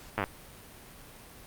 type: slowing click train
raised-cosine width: 0.5 ms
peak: -14 dBFS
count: 7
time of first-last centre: 0.18-0.24 s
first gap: 9 ms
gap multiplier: 1.04
effects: pink hiss -50 dBFS RMS until 1.46 s + Opus 48 kbps